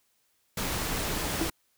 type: noise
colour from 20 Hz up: pink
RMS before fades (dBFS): -31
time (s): 0.57-1.5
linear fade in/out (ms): 5
type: tone with exponential decay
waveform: triangle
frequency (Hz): 327.1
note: E4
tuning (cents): -13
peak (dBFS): -19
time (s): 1.41-1.51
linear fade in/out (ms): 5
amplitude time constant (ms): 21
effects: white hiss -71 dBFS RMS until 1.77 s